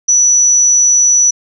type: tone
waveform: sine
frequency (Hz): 5920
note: F#8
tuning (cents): 0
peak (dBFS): -6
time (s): 0.08-1.31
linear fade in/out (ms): 10
effects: none